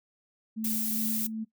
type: tone with tremolo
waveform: sine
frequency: 220.5 Hz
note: A3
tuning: 4 cents sharp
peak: -30 dBFS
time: 0.56-1.45 s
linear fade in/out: 20 ms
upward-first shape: sine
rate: 2.5 Hz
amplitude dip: 35%
type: noise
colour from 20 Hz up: violet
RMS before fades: -31 dBFS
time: 0.64-1.27 s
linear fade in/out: 5 ms
effects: noise-tail reverb RT60 0.1 s tail -18 dB re dry